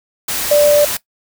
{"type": "tone in noise", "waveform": "sine", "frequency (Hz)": 587.3, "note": "D5", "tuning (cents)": 0, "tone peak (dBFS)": -7, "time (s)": [0.51, 0.85], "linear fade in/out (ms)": 5, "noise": "white", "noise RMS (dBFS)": -20, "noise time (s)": [0.28, 0.97], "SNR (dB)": 10, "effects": ["noise-tail reverb RT60 0.1 s tail -18 dB re dry"]}